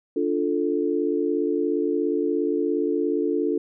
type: chord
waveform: sine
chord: D minor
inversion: none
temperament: equal with one note detuned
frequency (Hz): 292.1 / 349.2 / 440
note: D4 / F4 / A4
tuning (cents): -9 / 0 / 0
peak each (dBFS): -25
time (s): 0.16-3.58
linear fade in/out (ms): 5
effects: none